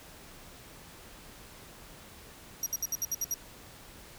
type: tone bursts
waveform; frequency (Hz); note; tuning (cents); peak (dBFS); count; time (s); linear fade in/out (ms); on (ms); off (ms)
35% pulse; 5750; F8; +50; -26; 8; 2.63-3.341; 2; 32; 65
effects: pink hiss -51 dBFS RMS until 4.18 s